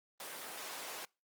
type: high-pass noise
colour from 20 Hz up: pink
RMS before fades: -45 dBFS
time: 0.2-1.05 s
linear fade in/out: 2 ms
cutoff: 540 Hz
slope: 12 dB/octave
effects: noise-tail reverb RT60 0.3 s tail -26 dB re dry + Opus 24 kbps